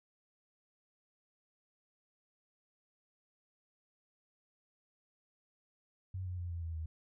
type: tone with pitch steps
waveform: sine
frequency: 93.3 / 90.43 / 87.66 / 84.97 / 82.36 / 79.83 Hz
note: F#2 / F#2 / F2 / F2 / E2 / D#2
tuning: +15 / -39 / +7 / -47 / -1 / +45 cents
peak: -37 dBFS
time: 6.14-6.86 s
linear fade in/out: 5 ms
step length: 120 ms
effects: none